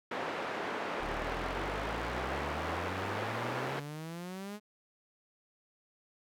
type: band-pass noise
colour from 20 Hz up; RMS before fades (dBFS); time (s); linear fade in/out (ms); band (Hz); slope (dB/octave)
pink; -37; 0.11-3.8; 5; 360 to 1900; 12
type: exponential sweep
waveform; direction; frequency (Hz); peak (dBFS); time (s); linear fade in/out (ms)
sawtooth; up; 34.65 to 212.7; -36; 0.99-4.6; 50
effects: none